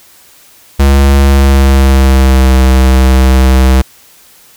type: tone with pitch glide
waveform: square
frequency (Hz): 69 to 65.13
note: C#2 to C2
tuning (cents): -7 to -7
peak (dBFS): -4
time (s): 0.79-3.82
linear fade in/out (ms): 10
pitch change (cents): -100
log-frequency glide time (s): 1.24-2.53
effects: white hiss -41 dBFS RMS until 4.56 s